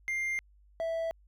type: tone pair in turn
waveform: triangle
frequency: 2100 / 657.6 Hz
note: C7 / E5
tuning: +6 / -4 cents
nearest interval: octave + minor sixth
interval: 2010 cents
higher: first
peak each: -28 dBFS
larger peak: neither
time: 0.08-0.39 / 0.8-1.11 s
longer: neither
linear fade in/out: 0 ms
effects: added 50 Hz sine -58 dBFS peak until 1.27 s